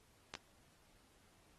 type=clicks; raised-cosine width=0.2 ms; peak=-25 dBFS; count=2; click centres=0.339 / 0.352 s; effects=pink hiss -70 dBFS RMS until 1.58 s + AAC 32 kbps